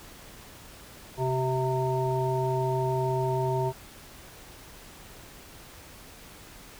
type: harmonic tone with a mistuned harmonic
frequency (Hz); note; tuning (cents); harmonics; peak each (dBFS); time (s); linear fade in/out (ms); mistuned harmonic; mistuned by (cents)
130.81; C3; 0; 1 / 3 / 5 / 7; -28 / -29 / -33 / -31; 1.17-3.73; 50; 3; -37
effects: pink hiss -48 dBFS RMS until 6.79 s